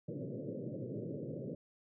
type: band-pass noise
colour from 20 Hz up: pink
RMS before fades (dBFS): -42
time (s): 0.08-1.55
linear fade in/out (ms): 5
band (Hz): 110 to 580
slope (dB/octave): 96
effects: none